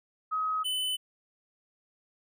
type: tone pair in turn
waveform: sine / square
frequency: 1268 / 3016 Hz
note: D#6 / F#7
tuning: +32 / +32 cents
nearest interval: octave + minor third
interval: 1500 cents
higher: second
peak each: -27 / -29 dBFS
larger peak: first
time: 0.31-0.64 / 0.64-0.97 s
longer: neither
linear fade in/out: 20 ms
effects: none